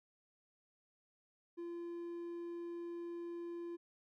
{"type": "tone", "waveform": "triangle", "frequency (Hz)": 343, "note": "F4", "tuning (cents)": -31, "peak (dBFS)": -40, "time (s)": [1.57, 3.77], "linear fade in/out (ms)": 20, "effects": []}